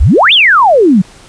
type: exponential two-way sweep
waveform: sine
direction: up then down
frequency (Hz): 49 to 3663 to 170.6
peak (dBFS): -3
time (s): 0-1.02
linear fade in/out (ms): 10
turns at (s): 0.33
effects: pink hiss -38 dBFS RMS until 1.28 s + resampled to 22050 Hz